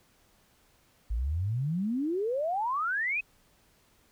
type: exponential sweep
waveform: sine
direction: up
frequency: 51.3 to 2600 Hz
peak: -27 dBFS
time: 1.1-3.21 s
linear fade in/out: 10 ms
effects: pink hiss -65 dBFS RMS until 4.11 s